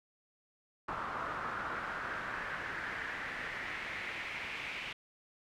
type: noise with band-pass filter sweep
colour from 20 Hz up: brown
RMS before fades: -40 dBFS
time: 0.88-4.93 s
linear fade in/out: 5 ms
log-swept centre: 1200 to 2500 Hz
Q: 3.3
effects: none